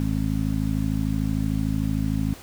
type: harmonic tone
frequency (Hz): 53.3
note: G#1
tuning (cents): +46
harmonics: 1 / 2 / 3 / 4 / 5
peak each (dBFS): -28 / -28 / -28 / -28 / -28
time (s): 0-2.34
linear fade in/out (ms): 0
effects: pink hiss -44 dBFS RMS until 2.42 s